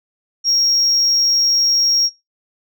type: tone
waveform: sine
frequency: 5588 Hz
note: F8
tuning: in tune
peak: -10 dBFS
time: 0.44-2.1 s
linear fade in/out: 50 ms
effects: noise-tail reverb RT60 0.2 s tail -20 dB re dry + tanh soft clip ceiling -10 dBFS

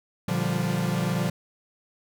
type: chord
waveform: 45% pulse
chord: G minor seventh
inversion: first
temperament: equal with one note detuned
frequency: 118.44 / 146.83 / 174.61 / 196 Hz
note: Bb2 / D3 / F3 / G3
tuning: +28 / 0 / 0 / 0 cents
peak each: -31 / -30 / -27 / -31 dBFS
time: 0.28-1.3 s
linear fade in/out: 5 ms
effects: none

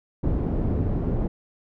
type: low-pass noise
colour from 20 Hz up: pink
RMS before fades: -24 dBFS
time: 0.23-1.28 s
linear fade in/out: 10 ms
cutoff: 360 Hz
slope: 12 dB/octave
effects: none

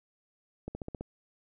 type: accelerating click train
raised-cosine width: 2 ms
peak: -24 dBFS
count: 6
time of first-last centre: 0.68-1.01 s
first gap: 70 ms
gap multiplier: 0.97
effects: none

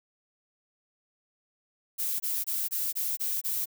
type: noise bursts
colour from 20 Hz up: violet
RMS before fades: -30 dBFS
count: 7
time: 1.98-3.658 s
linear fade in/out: 20 ms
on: 220 ms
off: 23 ms
effects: none

